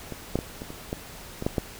clicks, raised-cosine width 2 ms, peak -21 / -10 / -15 / -22 / -24 / -15 / -18 / -10 / -10 dBFS, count 9, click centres 0.123 / 0.356 / 0.389 / 0.619 / 0.704 / 0.929 / 1.424 / 1.465 / 1.582 s, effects pink hiss -43 dBFS RMS until 1.79 s

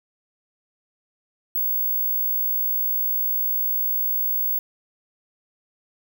sine tone, 15720 Hz, B9, 9 cents flat, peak -20 dBFS, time 1.55-4.59 s, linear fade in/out 5 ms, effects none

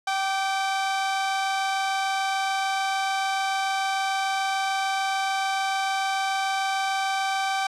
sawtooth tone pair together, 774.2 / 1174.7 Hz, G5 / D6, -22 / 0 cents, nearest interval perfect fifth, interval 722 cents, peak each -20 / -29 dBFS, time 0.07-7.67 s, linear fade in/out 5 ms, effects low-pass 7000 Hz 12 dB/octave

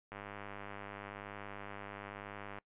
click train, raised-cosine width 0.5 ms, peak -30 dBFS, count 250, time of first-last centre 0.12-2.585 s, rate 101 Hz, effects noise-tail reverb RT60 0.1 s tail -23 dB re dry + resampled to 8000 Hz

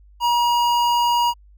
square tone with notch filter, 955 Hz, A#5, 42 cents sharp, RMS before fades -18 dBFS, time 0.2-1.34 s, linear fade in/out 50 ms, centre 9900 Hz, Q 0.79, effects added 50 Hz sine -46 dBFS peak until 1.57 s

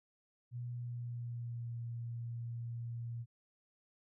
sine tone with pitch glide, 121.3 to 117.57 Hz, B2 to A#2, -31 to +15 cents, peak -39 dBFS, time 0.51-3.26 s, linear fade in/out 50 ms, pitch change -54 cents, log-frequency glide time 0.71-1.77 s, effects none

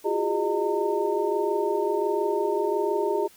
sine tone cluster, 341 / 366.7 / 408.1 / 613 / 912 Hz, F4 / F#4 / G#4 / D#5 / A#5, -41 / -15 / -30 / -26 / -38 cents, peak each -32 / -29 / -25 / -31 / -30 dBFS, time 0.04-3.28 s, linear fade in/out 20 ms, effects white hiss -54 dBFS RMS until 3.36 s

